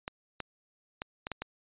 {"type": "clicks", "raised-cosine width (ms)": 0.3, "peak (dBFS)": -19, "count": 6, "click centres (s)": [0.079, 0.403, 1.019, 1.269, 1.317, 1.42], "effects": ["resampled to 8000 Hz"]}